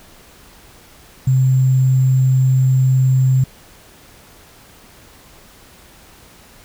sine tone with sample-and-hold, 130.81 Hz, C3, in tune, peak -10 dBFS, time 1.27-3.44 s, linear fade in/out 5 ms, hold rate 7350 Hz, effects pink hiss -45 dBFS RMS until 6.64 s

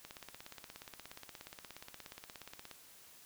click train, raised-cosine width 0.2 ms, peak -30 dBFS, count 46, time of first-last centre 0.05-2.713 s, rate 16.9 Hz, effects white hiss -59 dBFS RMS until 3.25 s

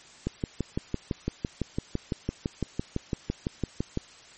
click train, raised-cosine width 3 ms, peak -14 dBFS, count 23, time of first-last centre 0.27-3.974 s, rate 5.94 Hz, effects white hiss -51 dBFS RMS until 4.37 s + MP3 32 kbps

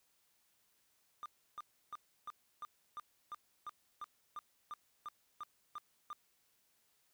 triangle tone bursts, 1203 Hz, D6, 41 cents sharp, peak -40 dBFS, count 15, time 1.23-6.13 s, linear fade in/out 0 ms, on 28 ms, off 320 ms, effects white hiss -75 dBFS RMS until 7.13 s

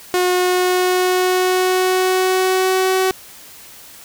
sawtooth tone with pitch glide, 362.1 to 376.4 Hz, F#4 to F#4, -37 to +30 cents, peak -10 dBFS, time 0.14-3.11 s, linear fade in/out 0 ms, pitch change +67 cents, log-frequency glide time 0.3-2.96 s, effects white hiss -40 dBFS RMS until 4.04 s

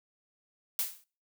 blue noise with exponential decay, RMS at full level -27 dBFS, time 0.79-1.04 s, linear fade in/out 1 ms, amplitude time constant 54 ms, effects noise-tail reverb RT60 0.4 s tail -24 dB re dry

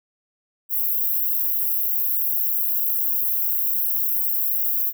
white high-pass noise, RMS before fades -22 dBFS, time 0.69-4.93 s, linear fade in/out 50 ms, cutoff 12000 Hz, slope 96 dB/octave, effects none

